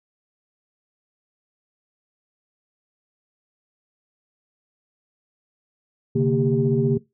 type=tone cluster; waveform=sine; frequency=130.1 / 145.6 / 230 / 396.7 Hz; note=C3 / D3 / A#3 / G4; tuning=-9 / -15 / -23 / +21 cents; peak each=-22 dBFS; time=6.15-6.98 s; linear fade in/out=10 ms; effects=noise-tail reverb RT60 0.2 s tail -20 dB re dry + tanh soft clip ceiling -7 dBFS